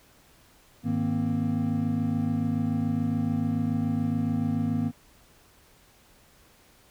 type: tone cluster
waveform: triangle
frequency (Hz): 103.1 / 156.9 / 235.1 / 262.1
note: G#2 / D#3 / A#3 / C4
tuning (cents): -12 / +15 / +15 / +3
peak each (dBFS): -30 / -29 / -25 / -29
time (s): 0.83-4.92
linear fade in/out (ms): 50
effects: pink hiss -58 dBFS RMS until 6.9 s